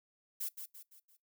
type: noise with echo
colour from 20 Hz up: violet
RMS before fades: -38 dBFS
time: 0.4-0.49 s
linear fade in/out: 10 ms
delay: 170 ms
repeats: 4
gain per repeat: -7 dB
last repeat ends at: 1.17 s
effects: noise-tail reverb RT60 0.2 s tail -23 dB re dry